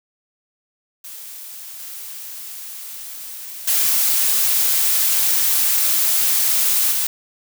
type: noise with level steps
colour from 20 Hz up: blue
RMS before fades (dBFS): -35 / -33 / -17 / -20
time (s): 1.04-7.07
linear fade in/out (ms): 5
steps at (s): 1.79 / 3.67 / 6.91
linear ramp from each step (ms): 10
effects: none